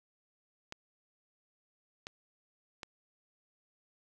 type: clicks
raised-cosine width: 0.2 ms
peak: -24 dBFS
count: 3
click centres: 0.724 / 2.069 / 2.832 s
effects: none